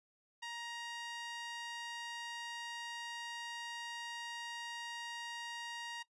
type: tone with band-pass filter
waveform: sawtooth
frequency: 940 Hz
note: A#5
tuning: 14 cents sharp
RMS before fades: -45 dBFS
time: 0.42-6.03 s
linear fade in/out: 10 ms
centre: 2900 Hz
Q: 0.7
effects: noise-tail reverb RT60 0.1 s tail -19 dB re dry + resampled to 24000 Hz